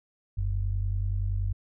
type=tone pair together; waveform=sine; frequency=45.07 / 95.6 Hz; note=F#1 / G2; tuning=-45 / -43 cents; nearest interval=octave + minor second; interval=1302 cents; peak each=-28 dBFS; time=0.37-1.53 s; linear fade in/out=10 ms; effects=none